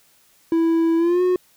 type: tone with pitch glide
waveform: triangle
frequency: 329.6 to 363.6 Hz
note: E4 to F#4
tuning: 0 to -30 cents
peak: -13 dBFS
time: 0.52-1.36 s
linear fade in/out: 2 ms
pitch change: +170 cents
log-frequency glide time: 0.97-1.22 s
effects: white hiss -57 dBFS RMS until 1.56 s